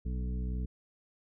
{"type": "harmonic tone with a mistuned harmonic", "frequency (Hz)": 61.8, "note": "B1", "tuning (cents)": 2, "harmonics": [1, 2, 3, 4, 5, 7], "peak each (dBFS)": [-32, -42, -41, -48, -52, -52], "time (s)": [0.05, 0.66], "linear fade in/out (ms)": 10, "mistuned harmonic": 1, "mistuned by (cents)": -54, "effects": []}